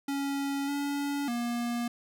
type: tone with pitch steps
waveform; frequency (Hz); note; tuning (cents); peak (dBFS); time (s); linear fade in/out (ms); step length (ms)
square; 278.7 / 284.3 / 238; C#4 / C#4 / A#3; +9 / +44 / +36; -30; 0.08-1.88; 5; 600
effects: none